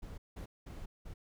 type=noise bursts at uneven times; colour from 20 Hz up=brown; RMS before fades=-45 dBFS; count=4; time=0.02-0.18 / 0.36-0.46 / 0.66-0.86 / 1.05-1.14 s; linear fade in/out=10 ms; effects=none